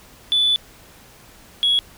sine tone pair in turn, 3477 / 3344 Hz, A7 / G#7, -21 / +11 cents, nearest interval minor second, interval 68 cents, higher first, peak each -13 dBFS, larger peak neither, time 0.32-0.56 / 1.63-1.79 s, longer first, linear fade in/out 0 ms, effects tanh soft clip ceiling -11 dBFS + pink hiss -47 dBFS RMS until 1.97 s

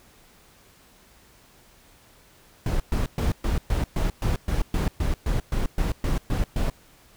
brown noise bursts, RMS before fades -23 dBFS, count 16, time 2.66-6.7 s, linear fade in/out 2 ms, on 140 ms, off 120 ms, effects pink hiss -55 dBFS RMS until 7.16 s

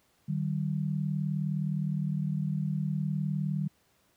sine tone pair together, 152.2 / 191.76 Hz, D#3 / G3, -38 / -38 cents, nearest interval major third, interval 400 cents, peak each -29 / -32 dBFS, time 0.28-3.68 s, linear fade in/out 10 ms, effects pink hiss -68 dBFS RMS until 4.16 s + high-pass 80 Hz 12 dB/octave

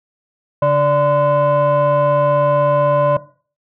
sine tone with frequency modulation, 584 Hz, D5, 10 cents flat, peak -9 dBFS, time 0.62-3.17 s, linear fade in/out 5 ms, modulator 442 Hz, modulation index 0.87, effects noise-tail reverb RT60 0.4 s tail -17 dB re dry + tanh soft clip ceiling -8 dBFS

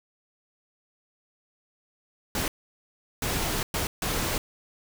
pink noise bursts at uneven times, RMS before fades -28 dBFS, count 4, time 2.35-2.48 / 3.22-3.63 / 3.74-3.87 / 4.02-4.38 s, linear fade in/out 2 ms, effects none

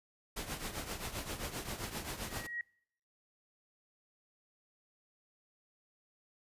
pink noise with tremolo, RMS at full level -38 dBFS, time 0.36-2.47 s, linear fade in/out 10 ms, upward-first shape triangle, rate 7.6 Hz, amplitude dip 75%
sine tone with exponential growth, 1900 Hz, A#6, 33 cents sharp, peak -34 dBFS, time 2.05-2.61 s, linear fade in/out 2 ms, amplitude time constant 120 ms
effects noise-tail reverb RT60 0.7 s tail -25 dB re dry + resampled to 32000 Hz

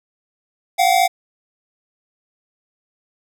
square tone pair together, 703 / 757.6 Hz, F5 / F#5, +11 / +41 cents, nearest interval minor second, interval 130 cents, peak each -16 dBFS, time 0.78-1.08 s, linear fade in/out 20 ms, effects none

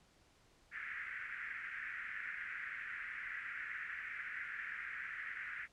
white band-pass noise, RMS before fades -45 dBFS, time 0.71-5.68 s, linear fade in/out 50 ms, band 1500 to 2100 Hz, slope 48 dB/octave, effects pink hiss -69 dBFS RMS until 5.72 s + low-pass 8000 Hz 12 dB/octave

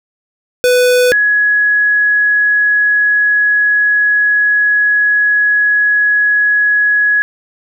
square / sine tone pair in turn, 497 / 1678.5 Hz, B4 / G#6, +11 / +18 cents, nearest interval octave + major sixth, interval 2107 cents, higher second, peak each -8 dBFS, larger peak neither, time 0.64-1.12 / 1.12-7.22 s, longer second, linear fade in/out 0 ms, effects none

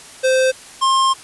square tone pair in turn, 520 / 1063.7 Hz, C5 / C6, -11 / +28 cents, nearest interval octave, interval 1239 cents, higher second, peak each -13 dBFS, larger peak neither, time 0.23-0.52 / 0.81-1.14 s, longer second, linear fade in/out 20 ms, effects white hiss -39 dBFS RMS until 1.23 s + resampled to 24000 Hz

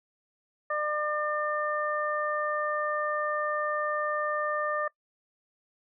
harmonic tone, 600 Hz, D5, 37 cents sharp, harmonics 1 / 2 / 3, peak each -31 / -30 / -34 dBFS, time 0.7-4.88 s, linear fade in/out 5 ms, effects noise-tail reverb RT60 0.1 s tail -23 dB re dry

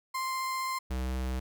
35% pulse tone with vibrato, 1046.5 Hz, C6, in tune, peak -29 dBFS, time 0.14-0.79 s, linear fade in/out 10 ms, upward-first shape triangle, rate 15 Hz, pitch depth 9 cents each way
square tone, 64.1 Hz, C2, 35 cents flat, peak -31 dBFS, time 0.9-1.4 s, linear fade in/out 10 ms
effects none

